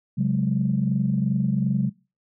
sine chord, C# suspended fourth, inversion none, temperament equal with one note detuned, 135.58 / 185 / 207.7 Hz, C#3 / F#3 / G#3, -38 / 0 / 0 cents, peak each -23 / -23 / -24 dBFS, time 0.17-1.9 s, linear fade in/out 20 ms, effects noise-tail reverb RT60 0.3 s tail -22 dB re dry + tanh soft clip ceiling -10 dBFS

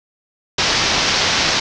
white low-pass noise, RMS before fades -17 dBFS, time 0.58-1.6 s, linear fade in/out 5 ms, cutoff 5900 Hz, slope 48 dB/octave, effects none

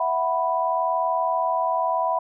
sine chord, E suspended second, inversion none, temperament equal, 659.3 / 740 / 987.8 Hz, E5 / F#5 / B5, 0 / 0 / 0 cents, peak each -25 / -26 / -23 dBFS, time 0-2.19 s, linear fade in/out 5 ms, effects none

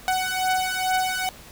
sawtooth beating tone pair, 745 / 747.3 Hz, F#5 / F#5, +12 / +17 cents, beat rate 2.3 Hz, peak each -21 dBFS, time 0.08-1.29 s, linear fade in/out 0 ms, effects pink hiss -45 dBFS RMS until 1.51 s

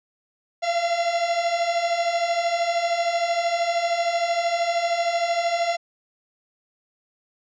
45% pulse beating tone pair, 674 / 687 Hz, E5 / F5, +38 / -29 cents, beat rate 13 Hz, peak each -27 / -22 dBFS, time 0.62-5.77 s, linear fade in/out 20 ms, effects resampled to 16000 Hz

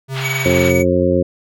square tone with vibrato, 133.4 Hz, C3, 34 cents sharp, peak -22 dBFS, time 0.08-0.84 s, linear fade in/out 50 ms, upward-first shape sine, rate 8.2 Hz, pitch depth 9 cents each way
white band-pass noise, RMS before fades -27 dBFS, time 0.13-0.73 s, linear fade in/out 50 ms, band 740 to 3600 Hz, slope 24 dB/octave
square tone with tremolo, 2262 Hz, C#7, 34 cents sharp, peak -17 dBFS, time 0.2-0.85 s, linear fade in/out 50 ms, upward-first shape triangle, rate 20 Hz, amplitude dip 80%
harmonic tone, 89.3 Hz, F2, 39 cents sharp, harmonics 1 / 2 / 3 / 4 / 5 / 6, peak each -21 / -20 / -19 / -18 / -22 / -16 dBFS, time 0.45-1.23 s, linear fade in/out 10 ms
effects none

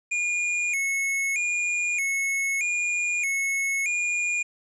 square tone with vibrato, 2307 Hz, D7, 31 cents flat, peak -24 dBFS, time 0.11-4.43 s, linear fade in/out 10 ms, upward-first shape square, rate 0.8 Hz, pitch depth 89 cents each way, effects resampled to 24000 Hz + 10-bit

